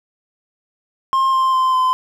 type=tone with pitch steps; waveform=triangle; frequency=1063 / 1050.8 / 1038.7 / 1026.8 Hz; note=C6 / C6 / C6 / C6; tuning=+27 / +7 / -13 / -33 cents; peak=-11 dBFS; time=1.13-1.93 s; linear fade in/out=0 ms; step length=200 ms; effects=none